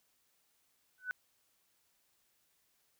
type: tone with exponential growth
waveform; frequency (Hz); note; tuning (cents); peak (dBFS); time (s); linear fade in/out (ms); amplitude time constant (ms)
sine; 1499; F#6; +22; -30; 0.98-1.11; 0; 28
effects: white hiss -75 dBFS RMS until 2.99 s